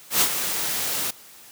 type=noise with ADSR envelope; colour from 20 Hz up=white; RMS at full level=-17 dBFS; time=0.1-1.11 s; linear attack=110 ms; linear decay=71 ms; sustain=-9 dB; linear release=8 ms; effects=white hiss -47 dBFS RMS until 1.51 s + high-pass 100 Hz 12 dB/octave